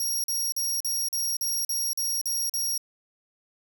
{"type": "tone bursts", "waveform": "20% pulse", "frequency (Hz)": 5620, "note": "F8", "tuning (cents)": 10, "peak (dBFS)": -20, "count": 10, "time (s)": [0, 2.778], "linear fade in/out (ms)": 2, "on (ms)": 240, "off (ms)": 42, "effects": []}